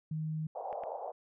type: tone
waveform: sine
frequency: 156.5 Hz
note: D#3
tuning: 10 cents sharp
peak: -33 dBFS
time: 0.11-0.47 s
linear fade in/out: 5 ms
type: band-pass noise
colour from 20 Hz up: white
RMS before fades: -40 dBFS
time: 0.55-1.12 s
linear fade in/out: 10 ms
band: 510 to 820 Hz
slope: 48 dB/octave
type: clicks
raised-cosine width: 0.5 ms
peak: -34 dBFS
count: 2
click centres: 0.728 / 0.836 s
effects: none